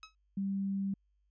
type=tone with exponential decay; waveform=15% pulse; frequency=1283 Hz; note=E6; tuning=47 cents flat; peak=-37 dBFS; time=0.03-0.15 s; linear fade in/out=1 ms; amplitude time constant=26 ms
type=tone; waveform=sine; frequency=196 Hz; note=G3; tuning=in tune; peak=-31 dBFS; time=0.37-0.94 s; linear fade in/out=5 ms
effects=added 50 Hz sine -70 dBFS peak until 1.3 s + resampled to 16000 Hz